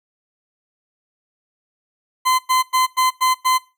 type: tone bursts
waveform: 40% pulse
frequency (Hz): 1027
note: C6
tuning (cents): -33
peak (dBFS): -13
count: 6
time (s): 2.25-3.585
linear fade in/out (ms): 20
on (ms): 140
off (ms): 99
effects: noise-tail reverb RT60 0.3 s tail -21 dB re dry